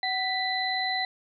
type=tone cluster; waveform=sine; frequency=753 / 1979 / 4031 Hz; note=F#5 / B6 / B7; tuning=+30 / +3 / +35 cents; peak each=-30 dBFS; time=0.03-1.05 s; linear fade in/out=2 ms; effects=none